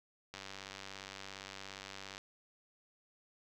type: click train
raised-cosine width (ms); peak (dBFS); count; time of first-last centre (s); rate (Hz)
0.2; -28; 180; 0.34-2.18; 97.3
effects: none